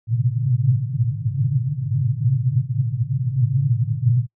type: band-pass noise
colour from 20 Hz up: white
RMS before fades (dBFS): -20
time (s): 0.07-4.27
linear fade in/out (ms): 50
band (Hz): 110 to 140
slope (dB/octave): 96
effects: noise-tail reverb RT60 0.1 s tail -25 dB re dry